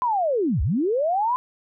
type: linear two-way sweep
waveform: sine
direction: down then up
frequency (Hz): 1028 to 54.6 to 1028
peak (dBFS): -19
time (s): 0.02-1.36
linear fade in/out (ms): 0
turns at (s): 0.62
effects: none